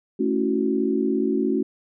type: chord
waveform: sine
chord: F# minor seventh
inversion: first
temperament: equal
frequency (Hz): 220 / 277.2 / 329.6 / 370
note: A3 / C#4 / E4 / F#4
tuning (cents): 0 / 0 / 0 / 0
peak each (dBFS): -25 / -24 / -28 / -24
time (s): 0.19-1.63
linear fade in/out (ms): 10
effects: none